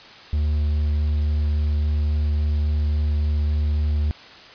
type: tone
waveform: triangle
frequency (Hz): 74.7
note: D2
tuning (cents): +30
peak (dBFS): -16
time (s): 0.33-4.11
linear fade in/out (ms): 0
effects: white hiss -43 dBFS RMS until 4.54 s + resampled to 11025 Hz